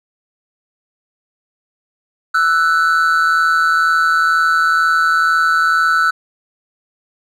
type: tone pair together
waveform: triangle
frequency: 1324 / 1486.1 Hz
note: E6 / F#6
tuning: +7 / +7 cents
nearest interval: major second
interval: 200 cents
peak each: -12 dBFS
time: 2.34-6.11 s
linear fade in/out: 10 ms
effects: none